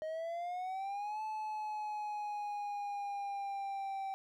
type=exponential two-way sweep; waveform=triangle; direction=up then down; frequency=622.3 to 868 to 775 Hz; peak=-35 dBFS; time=0.02-4.14 s; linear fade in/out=0 ms; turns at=1.22 s; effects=none